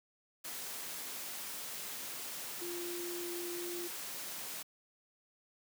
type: tone in noise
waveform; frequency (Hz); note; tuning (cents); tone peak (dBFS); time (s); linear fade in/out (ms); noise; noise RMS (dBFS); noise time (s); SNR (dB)
sine; 348.6; F4; -3; -40; 2.61-3.88; 10; white; -43; 0.44-4.63; 0
effects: high-pass 150 Hz 12 dB/octave